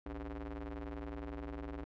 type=ring-modulated tone; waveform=sawtooth; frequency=110.8 Hz; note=A2; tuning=13 cents sharp; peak=-34 dBFS; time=0.06-1.84 s; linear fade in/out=0 ms; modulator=176 Hz; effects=low-pass 2000 Hz 12 dB/octave